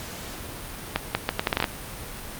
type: accelerating click train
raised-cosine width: 0.3 ms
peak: -5 dBFS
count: 10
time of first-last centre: 0.96-1.642 s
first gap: 190 ms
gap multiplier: 0.74
effects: pink hiss -37 dBFS RMS until 2.39 s + Opus 48 kbps